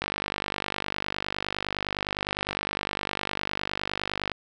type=click train; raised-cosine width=0.3 ms; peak=-11 dBFS; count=215; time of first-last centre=0.02-4.317 s; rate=49.8 Hz; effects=none